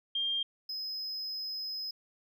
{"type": "tone pair in turn", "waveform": ["sine", "triangle"], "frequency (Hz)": [3200, 5080], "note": ["G7", "D#8"], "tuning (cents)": [35, 35], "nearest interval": "minor sixth", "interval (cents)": 800, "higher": "second", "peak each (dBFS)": [-29, -34], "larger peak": "first", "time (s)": [[0.15, 0.43], [0.69, 1.91]], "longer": "second", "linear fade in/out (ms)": 5, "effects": []}